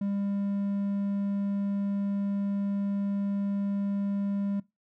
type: tone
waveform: triangle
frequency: 200 Hz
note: G3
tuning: 35 cents sharp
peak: -25 dBFS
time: 0.01-4.6 s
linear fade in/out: 5 ms
effects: noise-tail reverb RT60 0.2 s tail -20 dB re dry